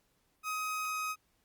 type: tone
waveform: 30% pulse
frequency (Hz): 1261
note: D#6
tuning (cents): +23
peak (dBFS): -31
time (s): 0.43-1.16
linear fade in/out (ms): 50
effects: pink hiss -74 dBFS RMS until 1.44 s + Opus 48 kbps